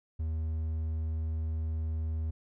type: tone with hard clipping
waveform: triangle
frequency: 79.8 Hz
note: D#2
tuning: 44 cents sharp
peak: -31 dBFS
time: 0.19-2.31 s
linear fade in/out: 10 ms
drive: 6 dB
effects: none